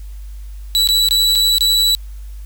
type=tone with dropouts; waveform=40% pulse; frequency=3939 Hz; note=B7; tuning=5 cents flat; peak=-10 dBFS; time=0.75-1.95 s; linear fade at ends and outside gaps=0 ms; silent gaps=0.874-0.888 / 1.087-1.109 / 1.352-1.356 / 1.583-1.608 s; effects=added 50 Hz sine -28 dBFS peak until 2.45 s + white hiss -51 dBFS RMS until 2.45 s